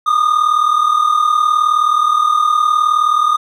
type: tone pair together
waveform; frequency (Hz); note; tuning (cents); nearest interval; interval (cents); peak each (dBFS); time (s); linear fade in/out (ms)
triangle; 1192.8 / 1232; D6 / D#6; +27 / -17; minor second; 56; -14 / -10; 0.06-3.37; 10
effects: none